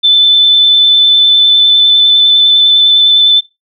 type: tone with vibrato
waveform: sine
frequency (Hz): 3520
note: A7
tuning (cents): 0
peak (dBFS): -3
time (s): 0.03-3.41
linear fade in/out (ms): 20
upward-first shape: square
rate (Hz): 9.9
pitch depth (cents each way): 9
effects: noise-tail reverb RT60 0.2 s tail -18 dB re dry